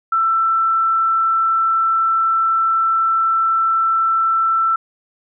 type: tone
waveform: sine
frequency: 1334 Hz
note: E6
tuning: 20 cents sharp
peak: -13 dBFS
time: 0.12-4.76 s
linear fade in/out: 5 ms
effects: none